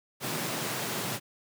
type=high-pass noise; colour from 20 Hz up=pink; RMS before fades=-33 dBFS; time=0.2-1.2 s; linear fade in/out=50 ms; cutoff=110 Hz; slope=96 dB/octave; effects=none